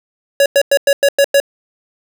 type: tone bursts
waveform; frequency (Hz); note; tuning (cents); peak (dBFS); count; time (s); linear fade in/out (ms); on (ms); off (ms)
square; 560; C#5; +18; -8; 7; 0.4-1.401; 2; 59; 98
effects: none